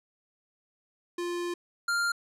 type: tone pair in turn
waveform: square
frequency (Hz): 349.2 / 1396.8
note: F4 / F6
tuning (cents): 0 / 0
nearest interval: 2 octaves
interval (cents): 2400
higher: second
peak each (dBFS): -31 / -26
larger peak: second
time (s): 1.18-1.54 / 1.88-2.12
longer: first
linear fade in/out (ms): 5
effects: low-pass 10000 Hz 12 dB/octave